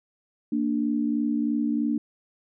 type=tone pair together; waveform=sine; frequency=230.6 / 293.7 Hz; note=A#3 / D4; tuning=-19 / 0 cents; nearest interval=major third; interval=419 cents; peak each=-25 dBFS; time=0.52-1.98 s; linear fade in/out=5 ms; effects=none